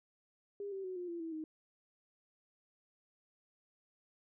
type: tone with pitch steps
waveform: sine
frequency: 403.6 / 386.9 / 371 / 355.6 / 341 / 326.9 / 313.4 Hz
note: G#4 / G4 / F#4 / F4 / F4 / E4 / D#4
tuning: -49 / -23 / +5 / +31 / -41 / -14 / +13 cents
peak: -39 dBFS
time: 0.6-1.44 s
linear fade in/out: 2 ms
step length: 120 ms
effects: none